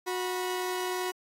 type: tone pair together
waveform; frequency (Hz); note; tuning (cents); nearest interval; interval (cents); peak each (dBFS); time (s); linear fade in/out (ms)
sawtooth; 365.4 / 975.5; F#4 / B5; -22 / -22; octave + perfect fourth; 1700; -27 / -32; 0.06-1.12; 20
effects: AAC 48 kbps